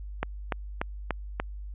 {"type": "click train", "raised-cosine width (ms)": 0.5, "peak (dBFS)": -12, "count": 5, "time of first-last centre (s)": [0.23, 1.4], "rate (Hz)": 3.42, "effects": ["added 50 Hz sine -36 dBFS peak until 1.74 s", "resampled to 8000 Hz"]}